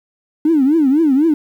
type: tone with vibrato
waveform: triangle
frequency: 293.4 Hz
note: D4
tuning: 2 cents flat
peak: -6 dBFS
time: 0.45-1.34 s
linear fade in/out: 5 ms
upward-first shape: triangle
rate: 4 Hz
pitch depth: 260 cents each way
effects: tanh soft clip ceiling -7 dBFS + 8-bit